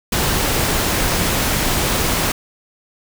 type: noise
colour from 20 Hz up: pink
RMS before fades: -18 dBFS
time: 0.12-2.32 s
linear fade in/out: 5 ms
effects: none